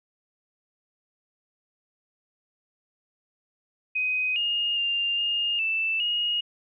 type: tone with pitch steps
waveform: sine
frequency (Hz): 2510 / 2843 / 2797 / 2831 / 2649 / 2873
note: D#7 / F7 / F7 / F7 / E7 / F7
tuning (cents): +15 / +30 / +2 / +23 / +8 / +48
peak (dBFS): -23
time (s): 3.95-6.41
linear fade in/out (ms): 10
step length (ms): 410
effects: none